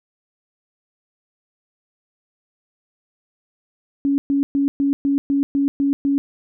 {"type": "tone bursts", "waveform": "sine", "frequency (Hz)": 279.6, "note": "C#4", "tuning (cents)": 15, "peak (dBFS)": -15, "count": 9, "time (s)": [4.05, 6.18], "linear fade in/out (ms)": 0, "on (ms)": 130, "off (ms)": 120, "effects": []}